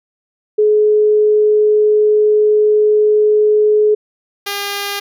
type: tone pair in turn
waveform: sine / 5% pulse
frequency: 423.9 / 403.4 Hz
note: G#4 / G4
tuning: +35 / +50 cents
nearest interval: minor second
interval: 85 cents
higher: first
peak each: -8 dBFS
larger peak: neither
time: 0.58-3.95 / 4.46-5 s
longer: first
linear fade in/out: 10 ms
effects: none